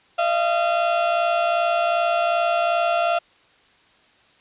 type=tone pair together; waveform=35% pulse; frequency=622.3 / 684.9 Hz; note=D#5 / F5; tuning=0 / -34 cents; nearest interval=major second; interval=166 cents; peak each=-24 / -17 dBFS; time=0.18-3.19 s; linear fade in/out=10 ms; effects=white hiss -56 dBFS RMS until 4.4 s + resampled to 8000 Hz